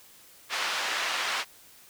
pink band-pass noise, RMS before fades -30 dBFS, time 0.49-1.45 s, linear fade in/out 50 ms, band 1100 to 4400 Hz, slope 12 dB/octave, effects white hiss -54 dBFS RMS until 1.89 s

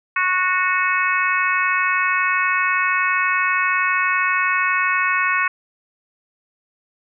harmonic tone, 367.6 Hz, F#4, 11 cents flat, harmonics 3 / 4 / 5 / 6 / 7, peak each -21 / -22 / -23 / -24 / -24 dBFS, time 0.16-5.48 s, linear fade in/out 5 ms, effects none

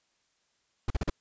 brown noise bursts, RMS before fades -26 dBFS, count 4, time 0.88-1.099 s, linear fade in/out 5 ms, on 24 ms, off 41 ms, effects white hiss -73 dBFS RMS until 1.2 s + resampled to 16000 Hz

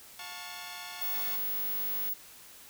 10% pulse chord, F augmented, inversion none, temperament equal with one note detuned, 711.5 / 880 / 1108.7 Hz, F5 / A5 / C#6, +32 / 0 / 0 cents, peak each -37 dBFS, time 0.19-1.36 s, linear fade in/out 2 ms
sine tone, 15650 Hz, B9, 17 cents flat, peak -30 dBFS, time 1.01-2.14 s, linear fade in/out 10 ms
click train, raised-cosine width 0.2 ms, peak -30 dBFS, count 209, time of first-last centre 1.14-2.09 s, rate 219 Hz
effects white hiss -52 dBFS RMS until 2.69 s

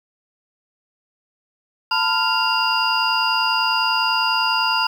sine tone cluster, 896 / 1006 / 1397 / 2790 / 4878 Hz, A5 / B5 / F6 / F7 / D#8, +31 / +32 / 0 / -2 / -35 cents, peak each -23 dBFS, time 1.91-4.87 s, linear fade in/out 5 ms, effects 7-bit

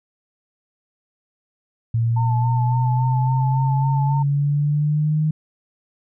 sine exponential sweep, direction up, 114.4 to 155.56 Hz, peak -16 dBFS, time 1.94-5.31 s, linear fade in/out 5 ms
sine tone with vibrato, 887 Hz, A5, 14 cents sharp, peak -24 dBFS, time 2.16-4.23 s, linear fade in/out 10 ms, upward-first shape sine, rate 3.6 Hz, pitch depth 49 cents each way
effects none

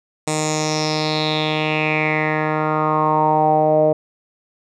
10% pulse tone with low-pass filter sweep, 154.5 Hz, D#3, 12 cents flat, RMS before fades -18 dBFS, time 0.27-3.93 s, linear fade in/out 5 ms, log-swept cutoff 8100 to 570 Hz, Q 5.3, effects none

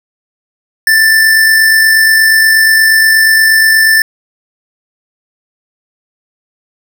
square tone with amplitude modulation, 1770 Hz, A6, 10 cents sharp, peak -4 dBFS, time 0.87-4.02 s, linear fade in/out 2 ms, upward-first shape sine, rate 48.4 Hz, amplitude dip 30%, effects none

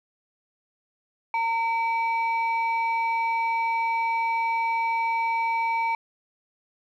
sine tone pair together, 912.8 / 2300 Hz, A#5 / D7, -37 / -37 cents, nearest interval octave + major third, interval 1600 cents, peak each -22 / -28 dBFS, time 1.34-5.95 s, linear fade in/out 2 ms, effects tanh soft clip ceiling -17 dBFS + 10-bit

